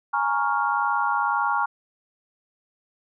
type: chord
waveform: sine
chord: Bb minor seventh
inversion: third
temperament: equal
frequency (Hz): 830.6 / 932.3 / 1108.7 / 1396.9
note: Ab5 / Bb5 / Db6 / F6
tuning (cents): 0 / 0 / 0 / 0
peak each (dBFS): -26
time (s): 0.13-1.66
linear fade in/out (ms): 10
effects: none